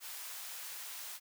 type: high-pass noise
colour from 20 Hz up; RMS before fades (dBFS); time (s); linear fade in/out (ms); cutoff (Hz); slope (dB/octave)
white; -45; 0-1.2; 50; 760; 12
effects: none